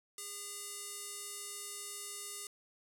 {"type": "tone with band-pass filter", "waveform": "square", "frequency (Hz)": 406.5, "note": "G#4", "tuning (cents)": -37, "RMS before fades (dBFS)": -45, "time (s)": [0.18, 2.47], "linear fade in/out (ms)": 2, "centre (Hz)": 8900, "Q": 1.7, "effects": []}